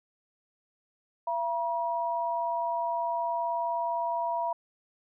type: tone pair together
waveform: sine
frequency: 677.4 / 958 Hz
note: E5 / A#5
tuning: +47 / +47 cents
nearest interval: tritone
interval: 600 cents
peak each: -31 / -29 dBFS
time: 1.27-4.53 s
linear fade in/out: 5 ms
effects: none